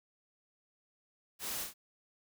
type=noise with echo; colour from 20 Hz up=white; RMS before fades=-40 dBFS; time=1.39-1.67 s; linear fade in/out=50 ms; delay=35 ms; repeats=2; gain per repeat=-4 dB; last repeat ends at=1.74 s; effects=none